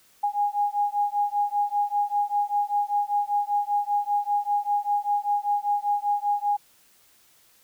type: beating tone pair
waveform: sine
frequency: 819 / 824.1 Hz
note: G#5 / G#5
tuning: -24 / -14 cents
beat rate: 5.1 Hz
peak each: -25 dBFS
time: 0.23-6.57 s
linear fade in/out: 10 ms
effects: white hiss -59 dBFS RMS until 7.63 s